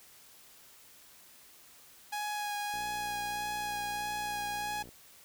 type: tone with vibrato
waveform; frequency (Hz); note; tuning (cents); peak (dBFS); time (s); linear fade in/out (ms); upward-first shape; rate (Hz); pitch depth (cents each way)
sawtooth; 830.6; G#5; 0; -30; 2.12-4.83; 10; sine; 1.6; 13
type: click train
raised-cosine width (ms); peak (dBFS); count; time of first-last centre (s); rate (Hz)
2; -38; 130; 2.74-4.89; 60
effects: white hiss -57 dBFS RMS until 5.24 s